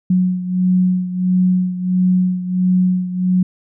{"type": "beating tone pair", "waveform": "sine", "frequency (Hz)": [182.6, 184.1], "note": ["F#3", "F#3"], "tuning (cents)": [-23, -8], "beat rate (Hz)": 1.5, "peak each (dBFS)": [-14, -19], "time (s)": [0.1, 3.43], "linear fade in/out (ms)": 5, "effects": []}